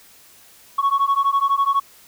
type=beating tone pair; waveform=sine; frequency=1104 / 1116 Hz; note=C#6 / C#6; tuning=-7 / +11 cents; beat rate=12 Hz; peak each=-17 dBFS; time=0.78-1.8 s; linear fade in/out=10 ms; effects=tanh soft clip ceiling -12 dBFS + white hiss -49 dBFS RMS until 2.07 s